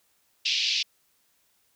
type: band-pass noise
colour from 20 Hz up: pink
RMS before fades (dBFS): -26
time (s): 0.45-0.83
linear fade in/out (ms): 10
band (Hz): 2500 to 5400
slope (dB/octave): 48
effects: white hiss -68 dBFS RMS until 1.75 s